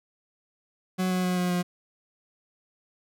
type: tone with pitch steps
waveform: 40% pulse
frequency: 185 / 183.19 / 181.4 / 179.63 / 177.87 Hz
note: F#3 / F#3 / F#3 / F3 / F3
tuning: 0 / -17 / -34 / +49 / +32 cents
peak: -23 dBFS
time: 0.98-1.63 s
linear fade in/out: 20 ms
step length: 130 ms
effects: none